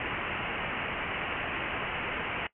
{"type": "low-pass noise", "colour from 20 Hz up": "white", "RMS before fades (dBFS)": -34, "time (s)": [0, 2.47], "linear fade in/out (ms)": 2, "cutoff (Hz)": 2900, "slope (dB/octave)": 96, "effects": ["noise-tail reverb RT60 0.1 s tail -19 dB re dry"]}